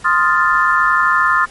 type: chord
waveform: sine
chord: F dominant seventh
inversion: second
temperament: equal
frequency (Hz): 1046.5 / 1244.5 / 1396.9 / 1760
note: C6 / Eb6 / F6 / A6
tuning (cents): 0 / 0 / 0 / 0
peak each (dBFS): -16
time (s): 0.04-1.46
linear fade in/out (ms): 20
effects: pink hiss -40 dBFS RMS until 1.5 s + MP3 48 kbps